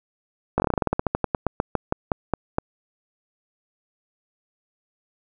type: slowing click train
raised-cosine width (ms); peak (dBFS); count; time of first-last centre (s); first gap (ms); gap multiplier
1; -6; 23; 0.58-2.584; 19; 1.13
effects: none